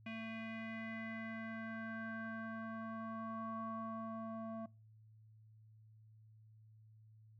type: tone with low-pass filter sweep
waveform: square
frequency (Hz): 223.7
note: A3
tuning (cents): +29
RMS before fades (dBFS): -45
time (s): 0.06-4.66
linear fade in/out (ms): 5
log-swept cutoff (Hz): 2500 to 890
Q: 5.8
effects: noise-tail reverb RT60 0.3 s tail -24 dB re dry + added 109 Hz sine -60 dBFS peak until 7.39 s